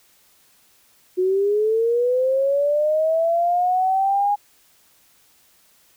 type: linear sweep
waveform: sine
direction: up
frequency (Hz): 362.1 to 825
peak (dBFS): -16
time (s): 1.17-4.36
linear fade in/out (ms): 20
effects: white hiss -57 dBFS RMS until 5.96 s